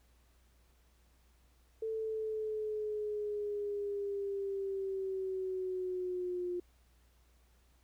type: linear sweep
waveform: sine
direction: down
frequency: 444.6 to 353.7 Hz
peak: -34 dBFS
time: 1.82-6.6 s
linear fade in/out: 5 ms
effects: added 60 Hz sine -65 dBFS peak until 7.83 s + pink hiss -72 dBFS RMS until 7.83 s